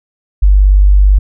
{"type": "tone", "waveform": "sine", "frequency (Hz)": 49, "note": "G1", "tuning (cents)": 0, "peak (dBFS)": -3, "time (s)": [0.42, 1.19], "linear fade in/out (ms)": 10, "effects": []}